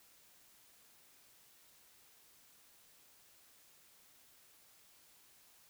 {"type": "silence", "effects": ["white hiss -65 dBFS RMS until 5.69 s"]}